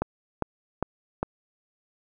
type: click train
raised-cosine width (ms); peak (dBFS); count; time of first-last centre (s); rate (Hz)
1; -11; 4; 0.02-1.23; 2.48
effects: none